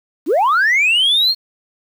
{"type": "linear sweep", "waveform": "sine", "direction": "up", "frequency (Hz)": [243.5, 4334], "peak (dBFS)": -9, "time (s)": [0.26, 1.35], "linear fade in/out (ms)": 50, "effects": ["tanh soft clip ceiling -9 dBFS", "7-bit"]}